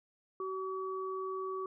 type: tone pair together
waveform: sine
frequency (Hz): 379.1 / 1139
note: F#4 / C#6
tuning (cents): +42 / +47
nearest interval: octave + perfect fifth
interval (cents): 1905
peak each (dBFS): -37 / -39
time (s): 0.4-1.66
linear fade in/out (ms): 2
effects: none